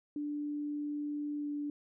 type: tone with pitch glide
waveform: sine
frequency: 293.9 to 291.9 Hz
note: D4 to D4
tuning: +1 to -10 cents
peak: -34 dBFS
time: 0.16-1.7 s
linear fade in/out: 2 ms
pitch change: -11 cents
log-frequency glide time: 1.37-1.48 s
effects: none